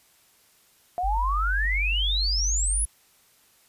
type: exponential sweep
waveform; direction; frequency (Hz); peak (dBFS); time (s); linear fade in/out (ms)
sine; up; 691 to 10560; -24; 0.98-2.85; 0
type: tone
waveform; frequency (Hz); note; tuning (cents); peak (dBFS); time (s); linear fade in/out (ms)
sine; 49; G1; 0; -24; 1.03-2.86; 20
effects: white hiss -60 dBFS RMS until 3.68 s + resampled to 32000 Hz